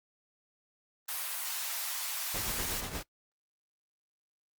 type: high-pass noise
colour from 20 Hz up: white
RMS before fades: -36 dBFS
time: 1.08-2.81 s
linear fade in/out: 10 ms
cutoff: 720 Hz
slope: 24 dB/octave
type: noise with tremolo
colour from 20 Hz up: pink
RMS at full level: -36 dBFS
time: 2.34-3.03 s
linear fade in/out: 5 ms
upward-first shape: triangle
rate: 8.4 Hz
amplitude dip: 65%
effects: noise-tail reverb RT60 0.1 s tail -20 dB re dry + Opus 32 kbps